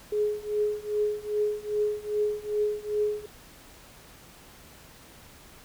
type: tone with tremolo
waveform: sine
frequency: 420 Hz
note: G#4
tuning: 19 cents sharp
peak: -21 dBFS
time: 0.12-3.26 s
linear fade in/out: 5 ms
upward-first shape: triangle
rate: 2.5 Hz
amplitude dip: 95%
effects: pink hiss -51 dBFS RMS until 5.64 s